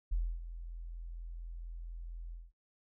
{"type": "tone with ADSR envelope", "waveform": "sine", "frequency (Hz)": 42.14, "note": "E1", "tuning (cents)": 39, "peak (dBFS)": -28, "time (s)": [0.11, 2.52], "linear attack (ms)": 16, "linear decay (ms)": 270, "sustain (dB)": -13, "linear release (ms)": 200, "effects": ["noise-tail reverb RT60 0.1 s tail -21 dB re dry"]}